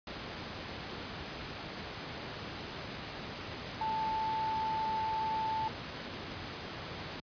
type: tone in noise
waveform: sine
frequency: 880 Hz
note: A5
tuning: in tune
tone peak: -31 dBFS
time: 3.81-5.68 s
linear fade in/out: 2 ms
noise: pink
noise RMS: -41 dBFS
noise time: 0.07-7.2 s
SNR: +7 dB
effects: high-pass 80 Hz 12 dB/octave + resampled to 11025 Hz